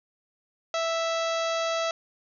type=harmonic tone with a mistuned harmonic; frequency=659.3 Hz; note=E5; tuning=in tune; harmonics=1 / 2 / 3 / 4 / 5 / 6 / 7 / 8 / 9 / 10; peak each=-27 / -31 / -38 / -38 / -38 / -39 / -42 / -45 / -43 / -45 dBFS; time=0.74-1.91 s; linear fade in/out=2 ms; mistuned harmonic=6; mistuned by=-15 cents; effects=none